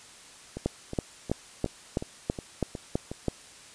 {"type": "two click trains", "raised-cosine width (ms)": 2, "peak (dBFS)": [-21, -12], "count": [8, 9], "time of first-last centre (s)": [[0.57, 3.115], [0.66, 3.283]], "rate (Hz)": [2.75, 3.05], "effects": ["white hiss -50 dBFS RMS until 3.74 s", "resampled to 22050 Hz"]}